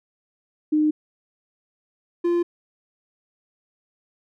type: tone pair in turn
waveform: sine / triangle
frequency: 305 / 346 Hz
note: D#4 / F4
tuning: -34 / -16 cents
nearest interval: major second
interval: 218 cents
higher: second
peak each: -16 dBFS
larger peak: neither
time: 0.72-0.91 / 2.24-2.43 s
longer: neither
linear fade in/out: 10 ms
effects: none